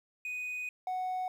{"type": "tone pair in turn", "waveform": "triangle", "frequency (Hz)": [2489, 740], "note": ["D#7", "F#5"], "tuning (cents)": [0, 0], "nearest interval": "octave + major sixth", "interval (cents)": 2100, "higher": "first", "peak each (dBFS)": [-33, -29], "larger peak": "second", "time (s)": [[0.25, 0.69], [0.87, 1.28]], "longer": "first", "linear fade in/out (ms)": 2, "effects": ["tanh soft clip ceiling -26 dBFS", "11-bit"]}